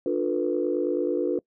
sine chord, B half-diminished seventh, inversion first, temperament just, 296.3 / 355.6 / 444.5 / 493.9 Hz, D4 / F4 / A4 / B4, +15 / +31 / +18 / 0 cents, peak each -28 / -26 / -29 / -28 dBFS, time 0.06-1.39 s, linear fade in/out 2 ms, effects noise-tail reverb RT60 0.1 s tail -24 dB re dry + tanh soft clip ceiling -12 dBFS

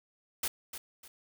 white noise with echo, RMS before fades -32 dBFS, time 0.43-0.48 s, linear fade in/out 5 ms, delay 300 ms, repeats 2, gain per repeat -10 dB, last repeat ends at 1.08 s, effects none

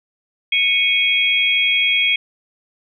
sine tone cluster, 2216 / 2485 / 3292 Hz, C#7 / D#7 / G#7, -1 / -3 / -16 cents, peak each -18 dBFS, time 0.52-2.16 s, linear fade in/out 5 ms, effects none

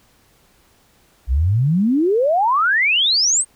sine exponential sweep, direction up, 57.5 to 8780 Hz, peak -13 dBFS, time 1.27-3.45 s, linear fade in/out 50 ms, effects pink hiss -56 dBFS RMS until 3.55 s

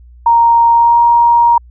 sine tone with pitch glide, 932.3 to 942 Hz, A#5 to A#5, 0 to +18 cents, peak -5 dBFS, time 0.26-1.58 s, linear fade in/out 5 ms, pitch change +18 cents, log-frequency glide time 0.73-0.99 s, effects added 60 Hz sine -36 dBFS peak until 1.7 s

